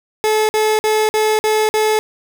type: tone bursts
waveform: 30% pulse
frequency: 431.5 Hz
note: A4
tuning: 34 cents flat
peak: -10 dBFS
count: 6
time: 0.24-1.99 s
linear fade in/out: 0 ms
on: 250 ms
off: 50 ms
effects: none